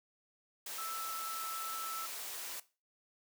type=tone in noise; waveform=sine; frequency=1318.5 Hz; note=E6; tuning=in tune; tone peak=-40 dBFS; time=0.78-2.06 s; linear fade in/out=5 ms; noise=white; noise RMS=-43 dBFS; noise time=0.66-2.6 s; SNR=0 dB; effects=noise-tail reverb RT60 0.3 s tail -17 dB re dry + high-pass 400 Hz 12 dB/octave